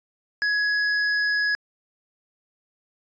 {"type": "tone with hard clipping", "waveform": "sine", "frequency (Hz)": 1677, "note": "G#6", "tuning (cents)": 16, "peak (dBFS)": -22, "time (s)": [0.42, 1.55], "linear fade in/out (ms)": 0, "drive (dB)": 14, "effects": ["resampled to 16000 Hz"]}